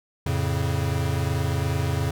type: chord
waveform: square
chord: F augmented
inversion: none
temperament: equal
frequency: 87.31 / 110 / 138.59 Hz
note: F2 / A2 / C#3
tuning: 0 / 0 / 0 cents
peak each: -27 / -29 / -27 dBFS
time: 0.26-2.11 s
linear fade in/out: 5 ms
effects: none